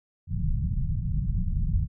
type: low-pass noise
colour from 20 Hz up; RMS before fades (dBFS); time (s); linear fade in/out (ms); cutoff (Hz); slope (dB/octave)
pink; -26; 0.27-1.88; 50; 180; 48
effects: none